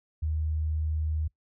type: tone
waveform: sine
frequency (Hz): 77.78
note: D#2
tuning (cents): 0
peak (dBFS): -26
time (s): 0.22-1.28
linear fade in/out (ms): 10
effects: noise-tail reverb RT60 0.1 s tail -22 dB re dry